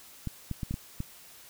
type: clicks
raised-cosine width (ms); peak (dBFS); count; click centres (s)
5; -20; 6; 0.273 / 0.513 / 0.632 / 0.71 / 0.741 / 1.004
effects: white hiss -52 dBFS RMS until 1.49 s